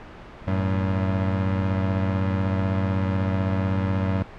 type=beating tone pair; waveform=25% pulse; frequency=94.7 / 110.7 Hz; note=F#2 / A2; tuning=+41 / +11 cents; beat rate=16 Hz; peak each=-18 / -26 dBFS; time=0.47-4.23 s; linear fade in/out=10 ms; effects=pink hiss -41 dBFS RMS until 4.38 s + low-pass 2000 Hz 12 dB/octave